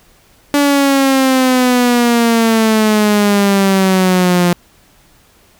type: exponential sweep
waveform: sawtooth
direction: down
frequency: 288.7 to 174.6 Hz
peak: -5 dBFS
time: 0.54-4.53 s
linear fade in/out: 0 ms
effects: pink hiss -49 dBFS RMS until 5.59 s